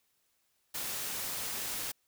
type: noise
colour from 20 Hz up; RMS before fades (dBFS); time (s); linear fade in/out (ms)
white; -37; 0.74-1.92; 10
effects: white hiss -75 dBFS RMS until 2.07 s